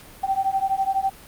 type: beating tone pair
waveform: sine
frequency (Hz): 770 / 782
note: G5 / G5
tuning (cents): -31 / -4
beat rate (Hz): 12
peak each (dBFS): -23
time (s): 0.23-1.1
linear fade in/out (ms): 10
effects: pink hiss -45 dBFS RMS until 1.27 s + Opus 48 kbps